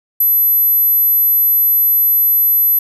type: tone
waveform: sine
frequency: 12000 Hz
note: F#9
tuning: 23 cents sharp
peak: -9 dBFS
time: 0.2-2.79 s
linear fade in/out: 5 ms
effects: none